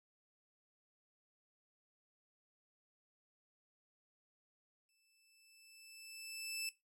15% pulse tone with exponential growth, 2637 Hz, E7, in tune, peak -31 dBFS, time 4.89-6.69 s, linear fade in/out 1 ms, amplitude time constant 390 ms, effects noise-tail reverb RT60 0.2 s tail -17 dB re dry

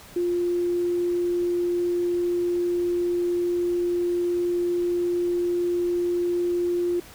sine tone, 350.6 Hz, F4, 7 cents sharp, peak -21 dBFS, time 0.16-7 s, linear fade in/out 5 ms, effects pink hiss -46 dBFS RMS until 7.14 s

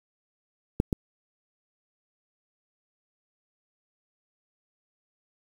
clicks, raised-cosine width 3 ms, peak -8 / -12 dBFS, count 2, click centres 0.801 / 0.928 s, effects 7-bit

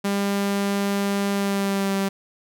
sawtooth tone with pitch glide, 199.8 to 195.69 Hz, G3 to G3, +33 to -3 cents, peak -17 dBFS, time 0.04-2.09 s, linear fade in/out 10 ms, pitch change -36 cents, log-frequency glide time 1.31-1.95 s, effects none

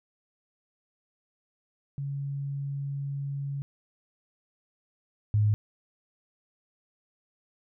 sine tone pair in turn, 140 / 105.37 Hz, C#3 / G#2, +18 / +26 cents, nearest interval perfect fourth, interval 492 cents, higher first, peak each -30 / -20 dBFS, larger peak second, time 1.98-3.62 / 5.34-5.54 s, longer first, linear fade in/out 0 ms, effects none

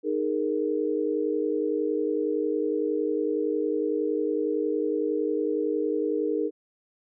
sine chord, D# suspended fourth, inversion none, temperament equal with one note detuned, 309 / 415.3 / 466.2 Hz, D#4 / G#4 / A#4, -12 / 0 / 0 cents, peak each -28 dBFS, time 0.03-6.51 s, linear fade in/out 50 ms, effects none

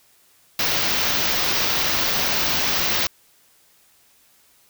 white band-stop noise, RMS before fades -21 dBFS, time 0.59-3.07 s, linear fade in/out 2 ms, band 6100 to 16000 Hz, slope 48 dB/octave, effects white hiss -57 dBFS RMS until 4.69 s

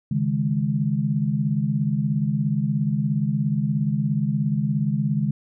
sine chord, C# suspended second, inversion none, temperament equal, 138.59 / 155.56 / 207.7 Hz, C#3 / D#3 / G#3, 0 / 0 / 0 cents, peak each -24 dBFS, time 0.11-5.31 s, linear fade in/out 5 ms, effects none

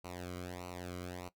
sawtooth tone with flanger, 89.4 Hz, F2, 41 cents sharp, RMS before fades -44 dBFS, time 0.04-1.29 s, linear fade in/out 10 ms, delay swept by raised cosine 0.58 to 1.15 ms, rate 1.6 Hz, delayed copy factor -0.85, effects noise-tail reverb RT60 0.1 s tail -18 dB re dry

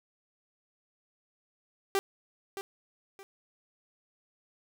sawtooth tone with echo, 392 Hz, G4, in tune, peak -21 dBFS, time 1.95-1.99 s, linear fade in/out 0 ms, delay 620 ms, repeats 2, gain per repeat -11 dB, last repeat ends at 3.23 s, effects 10-bit

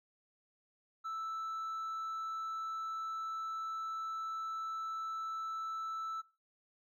sine tone with hard clipping, 1318.5 Hz, E6, in tune, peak -38 dBFS, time 1.04-6.22 s, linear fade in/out 20 ms, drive 2 dB, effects noise-tail reverb RT60 0.3 s tail -19 dB re dry

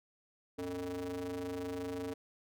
square ring-modulated tone, 87.31 Hz, F2, in tune, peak -35 dBFS, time 0.58-2.14 s, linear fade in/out 10 ms, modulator 362 Hz, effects none

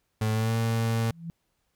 35% pulse tone with pitch glide, 109.1 to 114 Hz, A2 to A#2, -14 to -38 cents, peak -22 dBFS, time 0.21-1.11 s, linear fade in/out 5 ms, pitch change +76 cents, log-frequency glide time 0.31-0.55 s
sine tone with exponential growth, 167 Hz, E3, 23 cents sharp, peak -30 dBFS, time 0.98-1.3 s, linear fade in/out 0 ms, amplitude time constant 69 ms
effects pink hiss -75 dBFS RMS until 1.75 s

